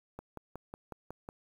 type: click train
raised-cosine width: 1 ms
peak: -28 dBFS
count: 7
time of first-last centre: 0.19-1.289 s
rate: 5.46 Hz
effects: 9-bit